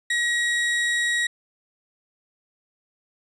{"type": "tone", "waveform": "35% pulse", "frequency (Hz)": 1903, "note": "A#6", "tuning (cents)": 35, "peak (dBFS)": -19, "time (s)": [0.1, 1.27], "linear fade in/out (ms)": 5, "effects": ["resampled to 22050 Hz"]}